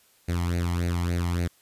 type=tone with flanger; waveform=sawtooth; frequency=86.8 Hz; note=F2; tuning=10 cents flat; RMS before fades=-26 dBFS; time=0.28-1.48 s; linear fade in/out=10 ms; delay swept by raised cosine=0.46 to 0.99 ms; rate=3.5 Hz; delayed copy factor=+0.75; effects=white hiss -61 dBFS RMS until 1.61 s + resampled to 32000 Hz